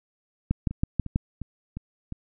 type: two click trains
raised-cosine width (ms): 5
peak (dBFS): -10 / -21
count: 5 / 5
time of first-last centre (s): 0.51-1.159 / 0.71-2.123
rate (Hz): 6.16 / 2.83
effects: none